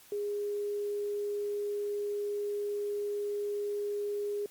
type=tone; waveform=sine; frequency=411.1 Hz; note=G#4; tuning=18 cents flat; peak=-31 dBFS; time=0.12-4.46 s; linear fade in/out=2 ms; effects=white hiss -57 dBFS RMS until 4.5 s + Opus 48 kbps